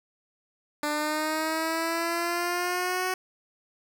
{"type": "linear sweep", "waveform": "10% pulse", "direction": "up", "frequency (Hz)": [295.8, 372], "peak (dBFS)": -18, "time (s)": [0.83, 3.14], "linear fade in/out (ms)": 2, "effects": []}